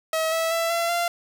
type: tone with pitch steps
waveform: sawtooth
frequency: 641 / 653 / 665.1 / 677.5 / 690.2 Hz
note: E5 / E5 / E5 / E5 / F5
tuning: -49 / -17 / +15 / +47 / -21 cents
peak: -18 dBFS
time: 0.13-1.08 s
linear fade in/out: 2 ms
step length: 190 ms
effects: none